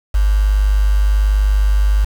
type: tone with quantisation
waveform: sine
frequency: 50.6 Hz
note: G#1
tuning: 44 cents flat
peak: -10 dBFS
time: 0.14-2.05 s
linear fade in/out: 10 ms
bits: 5
effects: none